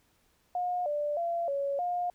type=tone with pitch steps; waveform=sine; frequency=717 / 589 / 683 / 559 / 710 Hz; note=F5 / D5 / F5 / C#5 / F5; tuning=+45 / +5 / -39 / +14 / +28 cents; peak=-28 dBFS; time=0.55-2.1 s; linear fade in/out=2 ms; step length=310 ms; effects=pink hiss -69 dBFS RMS until 2.14 s